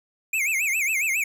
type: tone with vibrato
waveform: square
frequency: 2361 Hz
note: D7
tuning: 9 cents sharp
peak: -22 dBFS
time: 0.33-1.24 s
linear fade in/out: 5 ms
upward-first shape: sine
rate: 7.3 Hz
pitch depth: 210 cents each way
effects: none